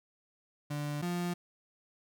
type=tone pair in turn; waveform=35% pulse; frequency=146.83 / 175.53 Hz; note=D3 / F3; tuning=0 / +9 cents; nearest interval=minor third; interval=309 cents; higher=second; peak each=-32 / -30 dBFS; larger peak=second; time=0.7-1.02 / 1.02-1.34 s; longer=neither; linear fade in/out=10 ms; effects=none